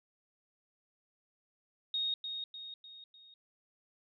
sine tone with echo, 3729 Hz, A#7, in tune, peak -31 dBFS, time 1.94-2.14 s, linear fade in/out 2 ms, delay 300 ms, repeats 4, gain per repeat -6 dB, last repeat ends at 3.34 s, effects none

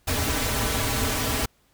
pink noise with comb filter, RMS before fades -25 dBFS, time 0.07-1.46 s, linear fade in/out 10 ms, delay 5.6 ms, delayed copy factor -0.9, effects pink hiss -64 dBFS RMS until 1.73 s

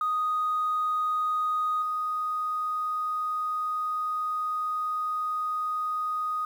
sine tone with level steps, 1244.5 Hz, D#6, in tune, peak -23 / -26 dBFS, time 0.01-6.45 s, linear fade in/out 2 ms, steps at 1.82 s, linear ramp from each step 2 ms, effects tanh soft clip ceiling -20 dBFS + 9-bit

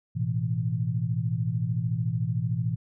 sine chord, A suspended second, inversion none, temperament equal, 110 / 123.47 / 164.81 Hz, A2 / B2 / E3, 0 / 0 / 0 cents, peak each -29 / -28 / -30 dBFS, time 0.15-2.76 s, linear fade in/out 20 ms, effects none

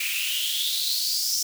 white noise with high-pass filter sweep, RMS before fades -26 dBFS, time 0-1.43 s, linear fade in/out 5 ms, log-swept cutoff 2400 to 5600 Hz, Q 7.3, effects none

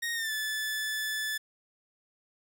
sawtooth tone with pitch glide, 1864.7 to 1739.8 Hz, A#6 to A6, 0 to -20 cents, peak -27 dBFS, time 0.02-1.38 s, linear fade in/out 10 ms, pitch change -120 cents, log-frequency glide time 0.14-0.32 s, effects 10-bit

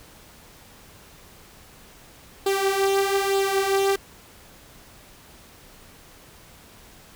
sawtooth tone with flanger, 392 Hz, G4, in tune, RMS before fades -22 dBFS, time 2.46-3.96 s, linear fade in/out 5 ms, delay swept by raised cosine 0.24 to 5.44 ms, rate 1.1 Hz, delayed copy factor +0.6, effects pink hiss -49 dBFS RMS until 7.15 s

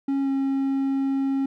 triangle tone with pitch glide, 274.8 to 271.5 Hz, C#4 to C#4, -15 to -36 cents, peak -19 dBFS, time 0.08-1.46 s, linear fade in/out 5 ms, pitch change -21 cents, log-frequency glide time 0.22-0.29 s, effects none

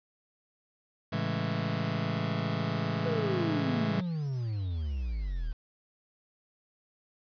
sawtooth chord, A major seventh, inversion none, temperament just, 110 / 137.5 / 165 / 206.2 Hz, A2 / C#3 / E3 / G#3, 0 / -14 / +2 / -12 cents, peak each -30 / -31 / -29 / -32 dBFS, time 1.12-4.01 s, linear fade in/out 10 ms
triangle exponential sweep, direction down, 508 to 37 Hz, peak -28 dBFS, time 3.05-5.53 s, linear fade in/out 10 ms
effects resampled to 11025 Hz + 9-bit

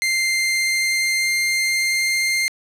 sawtooth tone with pitch glide, 2093 to 2105 Hz, C7 to C7, 0 to +10 cents, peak -14 dBFS, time 0.02-2.48 s, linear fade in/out 0 ms, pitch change +10 cents, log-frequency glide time 0.36-2.12 s, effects low-pass 11000 Hz 12 dB/octave + 8-bit

